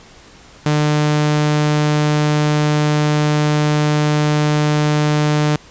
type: tone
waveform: sawtooth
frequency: 150 Hz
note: D3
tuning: 37 cents sharp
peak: -9 dBFS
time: 0.66-5.56 s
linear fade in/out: 2 ms
effects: pink hiss -43 dBFS RMS until 5.7 s + resampled to 16000 Hz